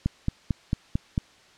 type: click train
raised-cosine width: 5 ms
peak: -11 dBFS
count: 6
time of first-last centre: 0.06-1.179 s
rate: 4.47 Hz
effects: white hiss -55 dBFS RMS until 1.57 s + low-pass 5000 Hz 12 dB/octave